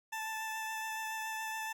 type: tone with vibrato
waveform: 20% pulse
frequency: 880 Hz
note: A5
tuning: in tune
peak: -32 dBFS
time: 0.12-1.73 s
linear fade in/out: 10 ms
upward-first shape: triangle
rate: 7.1 Hz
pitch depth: 16 cents each way
effects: none